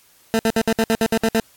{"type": "tone bursts", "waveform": "20% pulse", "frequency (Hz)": 224.4, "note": "A3", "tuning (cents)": 34, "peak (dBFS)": -10, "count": 10, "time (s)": [0.34, 1.398], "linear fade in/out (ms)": 0, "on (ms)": 50, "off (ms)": 62, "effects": ["white hiss -54 dBFS RMS until 1.56 s", "AAC 64 kbps"]}